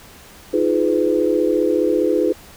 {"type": "chord", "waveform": "sine", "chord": "F half-diminished seventh", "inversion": "third", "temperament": "just", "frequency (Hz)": [314.3, 349.2, 419.1, 502.9], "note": ["Eb4", "F4", "Ab4", "Cb5"], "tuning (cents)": [18, 0, 16, 31], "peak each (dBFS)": -20, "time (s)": [0.53, 2.33], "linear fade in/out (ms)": 10, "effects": ["pink hiss -43 dBFS RMS until 2.56 s"]}